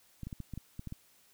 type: clicks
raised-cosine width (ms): 5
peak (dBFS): -28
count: 9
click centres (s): 0.233 / 0.27 / 0.328 / 0.403 / 0.537 / 0.576 / 0.794 / 0.873 / 0.924
effects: white hiss -65 dBFS RMS until 1.33 s